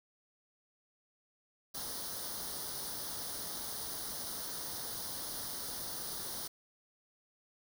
white noise with comb filter, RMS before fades -41 dBFS, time 1.74-6.48 s, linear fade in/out 10 ms, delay 0.2 ms, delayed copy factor +0.8, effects none

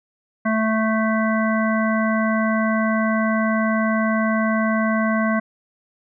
harmonic tone, 220 Hz, A3, in tune, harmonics 1 / 3 / 5 / 7 / 9, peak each -19 / -24 / -26 / -27 / -29 dBFS, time 0.45-5.4 s, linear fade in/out 10 ms, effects none

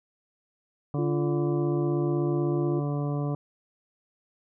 harmonic tone, 144.8 Hz, D3, 24 cents flat, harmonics 1 / 2 / 3 / 4 / 5 / 7 / 8, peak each -27 / -33 / -37 / -39 / -41 / -44 / -45 dBFS, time 0.94-3.35 s, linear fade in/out 2 ms
sine tone, 345.7 Hz, F4, 18 cents flat, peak -26 dBFS, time 0.98-2.8 s, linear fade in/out 10 ms
effects none

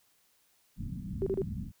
white low-pass noise, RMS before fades -38 dBFS, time 0.76-1.72 s, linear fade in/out 50 ms, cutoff 230 Hz, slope 48 dB/octave
sine tone bursts, 386.6 Hz, G4, 24 cents flat, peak -27 dBFS, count 3, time 1.22-1.418 s, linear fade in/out 0 ms, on 44 ms, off 33 ms
effects white hiss -69 dBFS RMS until 1.8 s

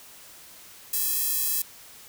square tone with high-pass filter, 364.6 Hz, F#4, 25 cents flat, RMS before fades -26 dBFS, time 0.93-1.62 s, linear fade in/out 5 ms, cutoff 11000 Hz, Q 0.59, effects white hiss -48 dBFS RMS until 2.08 s

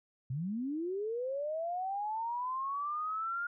sine linear sweep, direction up, 120 to 1421 Hz, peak -33 dBFS, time 0.3-3.47 s, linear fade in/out 5 ms, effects none

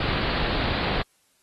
pink low-pass noise, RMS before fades -26 dBFS, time 0-1.02 s, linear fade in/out 5 ms, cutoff 4600 Hz, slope 96 dB/octave, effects white hiss -65 dBFS RMS until 1.42 s + AAC 32 kbps

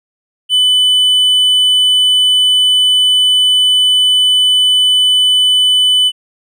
triangle tone with tanh clipping, 3000 Hz, F#7, 23 cents sharp, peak -8 dBFS, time 0.49-6.12 s, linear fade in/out 50 ms, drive 8 dB, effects none

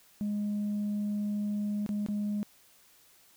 sine tone with dropouts, 207.1 Hz, G#3, 5 cents flat, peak -27 dBFS, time 0.21-2.43 s, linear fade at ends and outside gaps 0 ms, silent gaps 1.863-1.891 / 2.063-2.086 s, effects tanh soft clip ceiling -27 dBFS + white hiss -61 dBFS RMS until 3.36 s

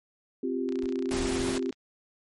sine chord, C suspended fourth, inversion none, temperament just, 261.6 / 348.8 / 392.4 Hz, C4 / F4 / G4, 0 / -2 / +2 cents, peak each -30 / -33 / -32 dBFS, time 0.43-1.71 s, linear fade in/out 5 ms
click train, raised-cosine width 0.2 ms, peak -27 dBFS, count 32, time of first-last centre 0.69-1.727 s, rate 29.9 Hz
brown noise with exponential decay, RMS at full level -36 dBFS, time 0.83-0.91 s, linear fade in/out 5 ms, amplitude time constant 16 ms
pink noise, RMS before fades -33 dBFS, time 1.11-1.58 s, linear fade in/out 0 ms
effects MP3 48 kbps

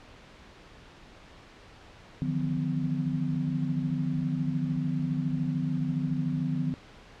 sine tone cluster, 150.6 / 163.4 / 177.5 / 253 Hz, D3 / E3 / F3 / B3, +44 / -15 / +28 / +42 cents, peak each -30 / -36 / -33 / -31 dBFS, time 2.22-6.74 s, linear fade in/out 0 ms, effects pink hiss -51 dBFS RMS until 7.2 s + low-pass 4000 Hz 12 dB/octave

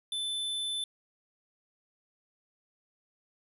square tone, 3520 Hz, A7, in tune, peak -32 dBFS, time 0.12-0.84 s, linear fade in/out 2 ms, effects resampled to 32000 Hz + 11-bit

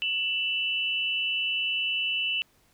sine tone pair together, 2670 / 2960 Hz, E7 / F#7, +22 / 0 cents, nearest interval major second, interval 178 cents, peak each -28 / -28 dBFS, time 0.02-2.42 s, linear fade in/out 0 ms, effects pink hiss -64 dBFS RMS until 2.73 s

